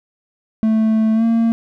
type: tone with pitch glide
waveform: triangle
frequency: 220 to 228.7 Hz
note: A3 to A#3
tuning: 0 to -33 cents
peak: -10 dBFS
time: 0.63-1.52 s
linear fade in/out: 0 ms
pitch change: +67 cents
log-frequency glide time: 1.14-1.24 s
effects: none